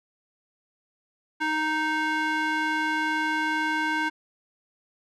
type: tone with band-pass filter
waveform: square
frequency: 311.1 Hz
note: D#4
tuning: in tune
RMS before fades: -26 dBFS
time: 1.4-4.1 s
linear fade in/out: 20 ms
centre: 1500 Hz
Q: 1.6
effects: none